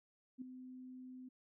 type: tone with ADSR envelope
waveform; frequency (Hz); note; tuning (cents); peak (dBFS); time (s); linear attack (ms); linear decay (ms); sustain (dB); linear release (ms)
sine; 255.3; C4; -42; -40; 0.38-1.29; 36; 5; -9; 10
effects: none